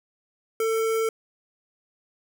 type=tone with notch filter; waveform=square; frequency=447.2 Hz; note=A4; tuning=28 cents sharp; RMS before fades=-24 dBFS; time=0.6-1.09 s; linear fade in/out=2 ms; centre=3900 Hz; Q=1.3; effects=none